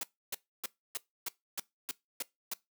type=noise bursts; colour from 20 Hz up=white; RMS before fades=-36 dBFS; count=9; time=0.01-2.537 s; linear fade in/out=2 ms; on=23 ms; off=290 ms; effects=noise-tail reverb RT60 0.2 s tail -21 dB re dry + high-pass 200 Hz 12 dB/octave